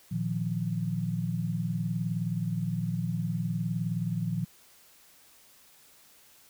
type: chord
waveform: sine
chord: Bb suspended fourth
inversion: none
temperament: just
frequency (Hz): 116.54 / 155.39 / 174.81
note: Bb2 / Eb3 / F3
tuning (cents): 0 / -2 / +2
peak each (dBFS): -33 / -33 / -31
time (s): 0.11-4.45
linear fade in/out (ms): 10
effects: white hiss -58 dBFS RMS until 6.49 s